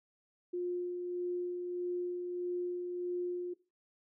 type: tone with tremolo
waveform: sine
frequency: 355.3 Hz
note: F4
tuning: 30 cents sharp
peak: -32 dBFS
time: 0.53-3.54 s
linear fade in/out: 10 ms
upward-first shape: sine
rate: 1.6 Hz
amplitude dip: 35%
effects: noise-tail reverb RT60 0.3 s tail -19 dB re dry